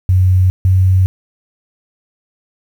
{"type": "tone pair in turn", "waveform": "sine", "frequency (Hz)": [92.5, 93.47], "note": ["F#2", "F#2"], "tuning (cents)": [0, 18], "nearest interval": "unison", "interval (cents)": 18, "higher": "second", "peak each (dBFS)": -7, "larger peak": "neither", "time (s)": [[0.09, 0.5], [0.65, 1.06]], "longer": "neither", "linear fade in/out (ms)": 0, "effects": ["7-bit"]}